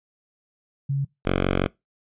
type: tone pair in turn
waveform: sine / 5% pulse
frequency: 138.59 / 46.25 Hz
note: C#3 / F#1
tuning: 0 / 0 cents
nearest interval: octave + perfect fifth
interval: 1900 cents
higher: first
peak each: -21 / -9 dBFS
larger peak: second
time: 0.89-1.05 / 1.25-1.67 s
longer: second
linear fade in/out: 10 ms
effects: noise-tail reverb RT60 0.2 s tail -23 dB re dry + resampled to 8000 Hz